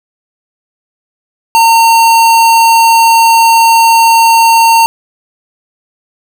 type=tone; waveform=square; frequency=913 Hz; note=A#5; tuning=36 cents flat; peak=-4 dBFS; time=1.55-4.86 s; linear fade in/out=0 ms; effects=none